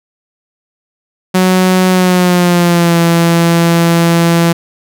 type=tone with pitch glide; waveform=sawtooth; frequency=185 to 168.67 Hz; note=F#3 to E3; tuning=0 to +40 cents; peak=-3 dBFS; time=1.34-4.53 s; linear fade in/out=10 ms; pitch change=-160 cents; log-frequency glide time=1.9-2.98 s; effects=none